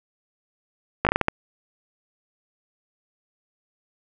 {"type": "slowing click train", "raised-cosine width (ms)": 0.5, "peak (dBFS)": -3, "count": 7, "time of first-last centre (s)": [1.05, 1.284], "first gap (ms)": 17, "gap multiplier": 1.33, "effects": []}